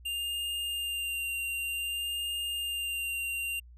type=tone with vibrato; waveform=square; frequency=2794 Hz; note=F7; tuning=in tune; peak=-32 dBFS; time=0.05-3.6 s; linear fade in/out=10 ms; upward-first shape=sine; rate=0.54 Hz; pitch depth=16 cents each way; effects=added 60 Hz sine -49 dBFS peak until 3.77 s